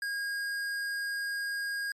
sine tone with hard clipping, 1629 Hz, G#6, 34 cents flat, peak -33 dBFS, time 0.02-1.92 s, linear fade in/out 2 ms, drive 13 dB, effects MP3 96 kbps

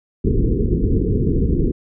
pink low-pass noise, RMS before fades -17 dBFS, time 0.24-1.72 s, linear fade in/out 10 ms, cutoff 460 Hz, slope 96 dB/octave, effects none

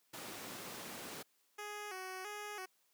pink noise, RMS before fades -46 dBFS, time 0.13-1.23 s, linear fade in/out 10 ms
10% pulse tone with vibrato, 394.4 Hz, G4, 11 cents sharp, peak -35 dBFS, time 1.58-2.66 s, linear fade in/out 10 ms, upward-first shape square, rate 1.5 Hz, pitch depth 94 cents each way
effects white hiss -75 dBFS RMS until 2.93 s + high-pass 200 Hz 12 dB/octave

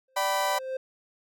triangle tone with exponential growth, 523.3 Hz, C5, in tune, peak -25 dBFS, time 0.08-0.77 s, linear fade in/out 5 ms, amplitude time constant 150 ms
35% pulse chord, G major, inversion second, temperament equal with one note detuned, 587.3 / 768.3 / 987.8 Hz, D5 / G5 / B5, 0 / -35 / 0 cents, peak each -28 / -28 / -26 dBFS, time 0.16-0.59 s, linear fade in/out 10 ms
effects none

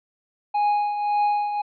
triangle tone with tremolo, 828 Hz, G#5, 5 cents flat, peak -15 dBFS, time 0.54-1.62 s, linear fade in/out 10 ms, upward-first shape triangle, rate 1.8 Hz, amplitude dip 60%, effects resampled to 11025 Hz

